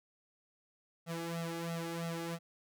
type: tone with flanger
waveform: sawtooth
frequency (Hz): 167.3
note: E3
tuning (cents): +26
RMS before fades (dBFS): -39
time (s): 1.06-2.39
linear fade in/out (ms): 50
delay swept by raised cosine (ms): 1.5 to 2.48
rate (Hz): 3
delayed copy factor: +0.95
effects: none